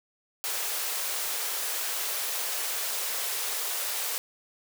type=high-pass noise; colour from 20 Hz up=white; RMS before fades=-31 dBFS; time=0.44-4.18 s; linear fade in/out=0 ms; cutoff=390 Hz; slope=48 dB/octave; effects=none